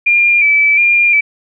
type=tone with vibrato; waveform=sine; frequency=2355 Hz; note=D7; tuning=4 cents sharp; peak=-7 dBFS; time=0.06-1.21 s; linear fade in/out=10 ms; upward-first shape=square; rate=1.4 Hz; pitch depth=35 cents each way; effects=none